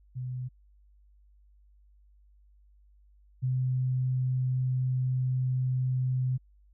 sine tone pair in turn, 126.6 / 128.29 Hz, B2 / C3, +43 / -34 cents, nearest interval unison, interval 23 cents, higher second, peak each -32 / -25 dBFS, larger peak second, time 0.15-0.49 / 3.42-6.38 s, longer second, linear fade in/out 20 ms, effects added 50 Hz sine -57 dBFS peak until 6.73 s

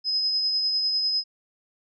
sine tone with tremolo, 5070 Hz, D#8, 32 cents sharp, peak -20 dBFS, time 0.04-1.24 s, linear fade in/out 50 ms, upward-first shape triangle, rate 10 Hz, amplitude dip 35%, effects none

